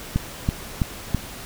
click train, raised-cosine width 5 ms, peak -7 dBFS, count 4, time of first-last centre 0.16-1.147 s, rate 3.04 Hz, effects pink hiss -37 dBFS RMS until 1.45 s

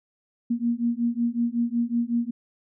sine beating tone pair, 233.5 / 238.9 Hz, A#3 / A#3, +3 / +43 cents, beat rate 5.4 Hz, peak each -25 / -25 dBFS, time 0.5-2.31 s, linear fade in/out 10 ms, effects none

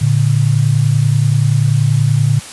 sine tone pair together, 113.18 / 143.6 Hz, A2 / D3, +49 / -39 cents, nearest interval major third, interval 412 cents, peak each -12 dBFS, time 0.01-2.4 s, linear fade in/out 10 ms, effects white hiss -31 dBFS RMS until 2.52 s + resampled to 24000 Hz

